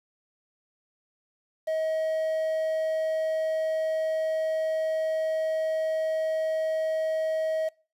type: tone with quantisation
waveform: triangle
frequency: 635 Hz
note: D#5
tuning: 35 cents sharp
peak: -23 dBFS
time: 1.67-7.69 s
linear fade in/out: 10 ms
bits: 8
effects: noise-tail reverb RT60 0.4 s tail -25 dB re dry + resampled to 32000 Hz